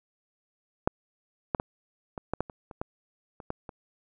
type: clicks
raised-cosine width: 1 ms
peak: -8 / -11 / -16 / -21 / -14 / -13 / -27 / -28 / -17 / -29 / -17 / -25 dBFS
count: 12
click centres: 0.875 / 1.548 / 1.599 / 2.178 / 2.336 / 2.406 / 2.498 / 2.712 / 2.815 / 3.402 / 3.504 / 3.692 s
effects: none